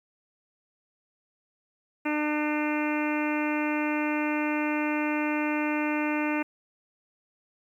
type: harmonic tone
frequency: 300 Hz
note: D4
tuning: 37 cents sharp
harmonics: 1 / 2 / 3 / 4 / 5 / 6 / 7 / 8 / 9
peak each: -27 / -35 / -34 / -39 / -37 / -40 / -37 / -36 / -38 dBFS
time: 2.05-6.43 s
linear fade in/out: 10 ms
effects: 10-bit